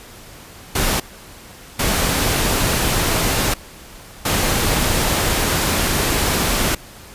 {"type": "noise bursts at uneven times", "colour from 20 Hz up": "pink", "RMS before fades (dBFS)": -18, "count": 3, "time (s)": [[0.75, 1], [1.79, 3.54], [4.25, 6.75]], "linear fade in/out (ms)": 5, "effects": ["pink hiss -40 dBFS RMS until 7.14 s", "resampled to 32000 Hz"]}